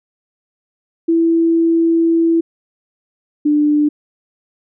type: tone pair in turn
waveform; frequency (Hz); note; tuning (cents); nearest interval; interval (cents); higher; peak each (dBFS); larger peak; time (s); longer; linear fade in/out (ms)
sine; 331.3 / 297; E4 / D4; +9 / +20; major second; 189; first; -10; neither; 1.08-2.41 / 3.45-3.89; first; 10
effects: none